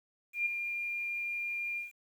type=tone with ADSR envelope; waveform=sine; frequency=2402 Hz; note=D7; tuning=38 cents sharp; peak=-26 dBFS; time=0.33-1.92 s; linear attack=130 ms; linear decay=9 ms; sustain=-7 dB; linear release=150 ms; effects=10-bit